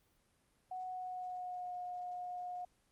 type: tone with pitch glide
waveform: sine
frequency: 740 to 719.3 Hz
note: F#5 to F#5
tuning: 0 to -49 cents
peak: -40 dBFS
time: 0.71-2.65 s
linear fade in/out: 5 ms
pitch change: -49 cents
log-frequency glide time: 0.84-1.76 s
effects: pink hiss -74 dBFS RMS until 2.91 s + Opus 32 kbps